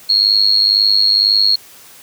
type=tone with amplitude modulation; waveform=sine; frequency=4287 Hz; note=C8; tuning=41 cents sharp; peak=-5 dBFS; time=0.09-1.56 s; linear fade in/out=10 ms; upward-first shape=sine; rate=102 Hz; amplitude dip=95%; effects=white hiss -41 dBFS RMS until 2.02 s + high-pass 60 Hz 12 dB/octave